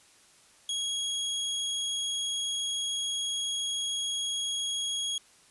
sawtooth tone, 3309 Hz, G#7, 7 cents flat, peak -26 dBFS, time 0.69-5.18 s, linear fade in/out 2 ms, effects white hiss -59 dBFS RMS until 5.5 s + resampled to 24000 Hz

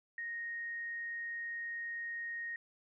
sine tone, 1864.7 Hz, A#6, in tune, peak -38 dBFS, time 0.18-2.56 s, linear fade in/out 2 ms, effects none

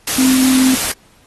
sine tone in noise, 260 Hz, C4, 11 cents flat, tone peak -10 dBFS, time 0.18-0.75 s, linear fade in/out 5 ms, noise white, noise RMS -18 dBFS, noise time 0.07-0.92 s, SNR +5 dB, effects pink hiss -51 dBFS RMS until 1.26 s + AAC 32 kbps

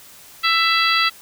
harmonic tone, 664 Hz, E5, 12 cents sharp, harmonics 2 / 3 / 4 / 5 / 6 / 7, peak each -19 / -21 / -22 / -23 / -24 / -24 dBFS, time 0.43-1.1 s, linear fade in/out 20 ms, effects white hiss -44 dBFS RMS until 1.21 s

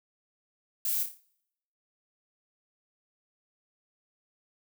violet noise with echo, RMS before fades -30 dBFS, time 0.85-1.03 s, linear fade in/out 2 ms, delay 29 ms, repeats 6, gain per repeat -6 dB, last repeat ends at 1.204 s, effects noise-tail reverb RT60 0.8 s tail -25 dB re dry

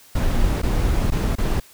brown noise with dropouts, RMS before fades -19 dBFS, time 0.15-1.6 s, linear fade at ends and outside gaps 5 ms, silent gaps 0.619-0.631 / 1.104-1.119 / 1.354-1.382 s, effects white hiss -49 dBFS RMS until 1.73 s

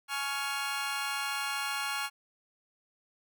20% pulse chord, Db major, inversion second, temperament equal with one note detuned, 839.8 / 1108.7 / 1396.9 Hz, Ab5 / Db6 / F6, +19 / 0 / 0 cents, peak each -32 / -32 / -30 dBFS, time 0.08-2.1 s, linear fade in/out 50 ms, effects none

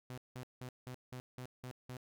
sawtooth tone bursts, 126.5 Hz, B2, 42 cents sharp, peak -40 dBFS, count 8, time 0.1-1.968 s, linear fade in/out 0 ms, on 76 ms, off 180 ms, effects none

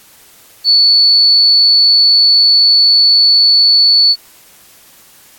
sine tone, 4448 Hz, C#8, 5 cents sharp, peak -5 dBFS, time 0.64-4.16 s, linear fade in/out 50 ms, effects white hiss -43 dBFS RMS until 5.38 s + AAC 64 kbps

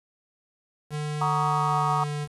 square tone with pitch glide, 149.8 to 147.48 Hz, D3 to D3, +35 to +8 cents, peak -28 dBFS, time 0.9-2.28 s, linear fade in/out 50 ms, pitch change -27 cents, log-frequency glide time 1.38-1.98 s
sine chord, D# minor seventh, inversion first, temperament just, 746.7 / 933.4 / 1120.1 / 1244.5 Hz, F#5 / A#5 / C#6 / D#6, +16 / +2 / +18 / 0 cents, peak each -28 dBFS, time 1.21-2.04 s, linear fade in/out 5 ms
effects resampled to 24000 Hz + 8-bit

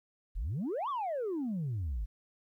sine exponential two-way sweep, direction up then down, 36.71 to 1192 to 46.6 Hz, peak -30 dBFS, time 0.35-2.06 s, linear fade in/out 20 ms, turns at 0.89 s, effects tanh soft clip ceiling -30 dBFS + 12-bit

